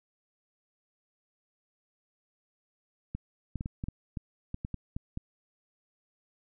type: clicks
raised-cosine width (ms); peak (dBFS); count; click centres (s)
5; -22; 12; 3.15 / 3.557 / 3.609 / 3.659 / 3.839 / 3.885 / 4.172 / 4.544 / 4.649 / 4.743 / 4.965 / 5.174
effects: none